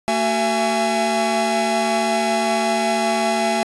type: tone cluster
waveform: 45% pulse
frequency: 226.1 / 376.3 / 673 / 832 Hz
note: A3 / F#4 / E5 / G#5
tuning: +47 / +29 / +36 / +3 cents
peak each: -24 / -27 / -21 / -22 dBFS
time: 0.08-3.63 s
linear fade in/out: 0 ms
effects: resampled to 24000 Hz